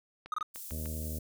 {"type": "click train", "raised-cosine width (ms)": 0.3, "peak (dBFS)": -30, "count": 5, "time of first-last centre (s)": [0.26, 0.858], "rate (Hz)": 6.69}
{"type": "tone bursts", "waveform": "triangle", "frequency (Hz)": 1244.5, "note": "D#6", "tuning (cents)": 0, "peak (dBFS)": -28, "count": 3, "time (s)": [0.32, 0.428], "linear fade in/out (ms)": 2, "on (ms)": 20, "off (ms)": 24}
{"type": "high-pass noise", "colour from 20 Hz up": "white", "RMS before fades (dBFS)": -44, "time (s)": [0.54, 1.19], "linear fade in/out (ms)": 10, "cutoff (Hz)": 7900, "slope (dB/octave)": 12}
{"type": "harmonic tone", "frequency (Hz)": 78.2, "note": "D#2", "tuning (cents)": 9, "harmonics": [1, 2, 3, 4, 5, 6, 7, 8], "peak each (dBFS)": [-36, -46, -44, -52, -54, -53, -54, -54], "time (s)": [0.71, 1.19], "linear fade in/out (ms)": 5}
{"effects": []}